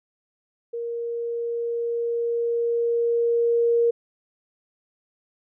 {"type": "tone with level ramp", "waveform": "sine", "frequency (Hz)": 468.7, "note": "A#4", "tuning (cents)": 9, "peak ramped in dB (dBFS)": [-27, -16], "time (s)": [0.73, 3.91], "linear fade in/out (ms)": 10, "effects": []}